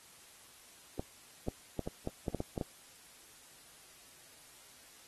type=clicks; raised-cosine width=2 ms; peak=-21 dBFS; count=10; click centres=0.995 / 1.484 / 1.793 / 1.875 / 2.074 / 2.282 / 2.347 / 2.404 / 2.578 / 2.612 s; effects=white hiss -58 dBFS RMS until 5.07 s + AAC 32 kbps